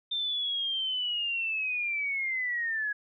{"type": "linear sweep", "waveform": "sine", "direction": "down", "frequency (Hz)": [3600, 1661.2], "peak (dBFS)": -28, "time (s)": [0.11, 2.93], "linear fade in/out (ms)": 10, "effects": []}